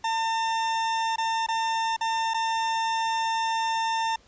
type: tone with dropouts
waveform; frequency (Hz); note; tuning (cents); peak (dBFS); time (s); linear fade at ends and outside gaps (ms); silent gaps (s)
40% pulse; 902; A5; +43; -23; 0.04-4.16; 5; 1.16-1.181 / 1.465-1.485 / 1.965-2.009 / 2.337-2.343
effects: pink hiss -58 dBFS RMS until 4.27 s + resampled to 16000 Hz